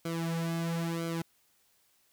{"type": "tone with flanger", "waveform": "sawtooth", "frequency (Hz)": 166.4, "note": "E3", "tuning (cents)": 17, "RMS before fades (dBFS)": -33, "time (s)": [0.05, 1.22], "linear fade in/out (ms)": 5, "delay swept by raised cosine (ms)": [1.1, 3.9], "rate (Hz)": 1, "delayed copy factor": -0.9, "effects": ["white hiss -69 dBFS RMS until 2.12 s"]}